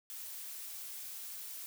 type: noise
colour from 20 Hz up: blue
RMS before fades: -45 dBFS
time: 0.1-1.66 s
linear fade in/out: 0 ms
effects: none